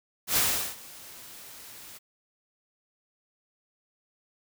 white noise with ADSR envelope, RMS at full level -23 dBFS, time 0.27-1.99 s, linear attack 92 ms, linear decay 390 ms, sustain -23 dB, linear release 23 ms, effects none

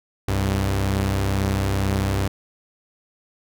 sawtooth tone pair together, 64.63 / 98 Hz, C2 / G2, -21 / 0 cents, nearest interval perfect fifth, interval 721 cents, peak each -21 / -17 dBFS, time 0.28-2.28 s, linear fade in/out 5 ms, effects none

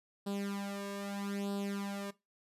sawtooth tone with flanger, 200 Hz, G3, 35 cents sharp, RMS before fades -39 dBFS, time 0.26-2.11 s, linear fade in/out 10 ms, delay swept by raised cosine 0.23 to 1.83 ms, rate 0.79 Hz, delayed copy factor +0.8, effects noise-tail reverb RT60 0.2 s tail -18 dB re dry + resampled to 32000 Hz

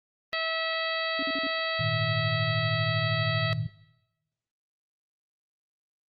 harmonic tone, 650 Hz, E5, 24 cents flat, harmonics 1 / 2 / 3 / 4 / 5 / 6 / 7, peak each -34 / -35 / -32 / -37 / -37 / -37 / -38 dBFS, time 0.33-3.53 s, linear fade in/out 0 ms
sine tone bursts, 277.7 Hz, C#4, 3 cents sharp, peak -32 dBFS, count 4, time 1.19-1.47 s, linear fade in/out 2 ms, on 37 ms, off 44 ms
sine chord, Ab suspended second, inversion none, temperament equal, 103.83 / 116.54 / 155.56 Hz, Ab2 / Bb2 / Eb3, 0 / 0 / 0 cents, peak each -35 / -30 / -32 dBFS, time 1.79-3.67 s, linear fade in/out 10 ms
effects noise-tail reverb RT60 1.0 s tail -21 dB re dry + Opus 32 kbps

